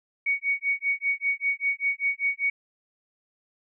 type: tone with tremolo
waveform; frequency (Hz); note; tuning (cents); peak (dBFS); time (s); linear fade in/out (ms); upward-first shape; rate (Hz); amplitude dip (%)
sine; 2237; C#7; +15; -20; 0.26-2.5; 5; sine; 5.1; 100
effects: none